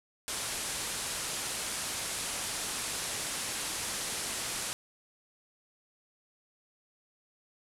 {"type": "low-pass noise", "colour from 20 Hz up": "white", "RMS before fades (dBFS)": -36, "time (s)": [0.28, 4.73], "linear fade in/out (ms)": 0, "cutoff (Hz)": 11000, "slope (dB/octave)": 48, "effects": []}